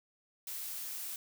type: noise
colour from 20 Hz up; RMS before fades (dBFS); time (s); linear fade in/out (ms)
blue; -41; 0.47-1.16; 2
effects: none